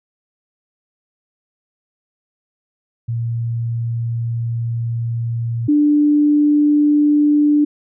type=tone pair in turn; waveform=sine; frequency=116.54 / 295.4 Hz; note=A#2 / D4; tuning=0 / +10 cents; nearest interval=octave + major third; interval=1610 cents; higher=second; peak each=-18 / -10 dBFS; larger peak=second; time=3.08-5.68 / 5.68-7.65 s; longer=first; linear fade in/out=10 ms; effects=none